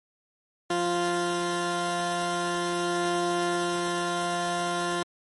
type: tone pair together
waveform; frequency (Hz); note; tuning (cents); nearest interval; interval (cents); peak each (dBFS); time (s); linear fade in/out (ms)
15% pulse; 174.61 / 348.8; F3 / F4; 0 / -2; octave; 1198; -26 / -20; 0.7-5.03; 5
effects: MP3 48 kbps